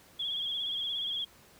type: tone with vibrato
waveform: sine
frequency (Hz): 3322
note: G#7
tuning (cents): 0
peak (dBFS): -31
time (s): 0.19-1.25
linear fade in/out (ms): 10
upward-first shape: sine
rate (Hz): 17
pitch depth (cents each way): 59
effects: pink hiss -58 dBFS RMS until 1.59 s + high-pass 60 Hz 12 dB/octave